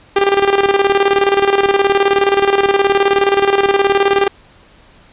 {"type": "tone with tremolo", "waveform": "sawtooth", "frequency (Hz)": 397, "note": "G4", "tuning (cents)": 22, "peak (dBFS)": -4, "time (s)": [0.16, 4.28], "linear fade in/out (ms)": 5, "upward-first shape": "square", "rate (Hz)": 19, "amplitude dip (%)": 65, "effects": ["pink hiss -46 dBFS RMS until 5.12 s", "resampled to 8000 Hz"]}